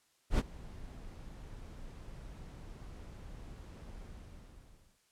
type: noise with ADSR envelope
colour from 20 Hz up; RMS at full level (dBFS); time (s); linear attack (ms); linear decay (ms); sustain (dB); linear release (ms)
brown; -25; 0.3-5; 88; 32; -23; 1000
effects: white hiss -72 dBFS RMS until 5.11 s + low-pass 10000 Hz 12 dB/octave